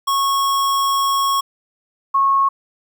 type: tone pair in turn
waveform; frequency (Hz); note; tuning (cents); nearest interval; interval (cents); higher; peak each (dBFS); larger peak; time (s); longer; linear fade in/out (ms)
square / sine; 1100 / 1094.5; C#6 / C#6; -14 / -22; unison; 8; first; -16 / -12; second; 0.07-1.41 / 2.14-2.49; first; 10
effects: 9-bit